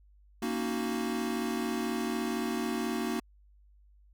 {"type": "chord", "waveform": "square", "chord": "D# minor seventh", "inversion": "second", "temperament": "equal", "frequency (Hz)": [233.1, 277.2, 311.1, 370], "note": ["A#3", "C#4", "D#4", "F#4"], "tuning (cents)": [0, 0, 0, 0], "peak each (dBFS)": [-34, -39, -38, -37], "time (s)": [0.42, 3.2], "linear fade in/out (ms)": 5, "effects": ["added 50 Hz sine -57 dBFS peak until 4.13 s"]}